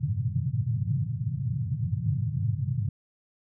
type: band-pass noise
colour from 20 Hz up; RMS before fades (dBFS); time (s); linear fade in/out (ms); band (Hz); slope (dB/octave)
pink; -28; 0-2.89; 5; 100 to 150; 48
effects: none